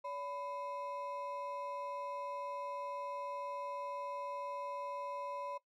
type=ring-modulated tone; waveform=triangle; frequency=784 Hz; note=G5; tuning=in tune; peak=-35 dBFS; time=0.04-5.58 s; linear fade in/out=10 ms; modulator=215 Hz; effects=noise-tail reverb RT60 0.1 s tail -17 dB re dry